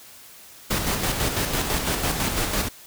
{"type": "noise with tremolo", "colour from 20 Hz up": "pink", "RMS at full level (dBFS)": -23, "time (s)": [0.7, 2.69], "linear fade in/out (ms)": 10, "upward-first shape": "square", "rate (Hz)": 6, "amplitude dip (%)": 40, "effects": ["white hiss -46 dBFS RMS until 2.86 s"]}